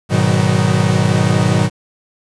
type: chord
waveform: 45% pulse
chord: G# minor seventh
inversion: none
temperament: equal with one note detuned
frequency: 103.83 / 123.47 / 155.56 / 187.69 Hz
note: G#2 / B2 / D#3 / F#3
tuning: 0 / 0 / 0 / +25 cents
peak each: -17 dBFS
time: 0.09-1.7 s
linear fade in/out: 50 ms
effects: resampled to 22050 Hz + 7-bit